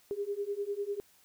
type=beating tone pair; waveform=sine; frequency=400 / 410 Hz; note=G4 / G#4; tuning=+35 / -22 cents; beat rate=10 Hz; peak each=-36 / -35 dBFS; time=0.11-1 s; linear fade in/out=0 ms; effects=white hiss -64 dBFS RMS until 1.24 s